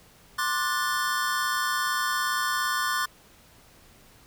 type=chord; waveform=square; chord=D dominant seventh; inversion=third; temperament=just; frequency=1057.2 / 1174.7 / 1468.3 / 1762 Hz; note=C6 / D6 / F#6 / A6; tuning=+18 / 0 / -14 / +2 cents; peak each=-31 / -31 / -31 / -32 dBFS; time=0.38-3.06 s; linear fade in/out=10 ms; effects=pink hiss -55 dBFS RMS until 4.26 s